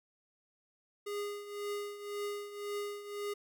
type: tone with tremolo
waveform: square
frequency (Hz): 410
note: G#4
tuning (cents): -22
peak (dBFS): -35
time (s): 1.06-3.34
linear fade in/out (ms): 10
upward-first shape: triangle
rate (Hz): 1.9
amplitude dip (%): 75
effects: none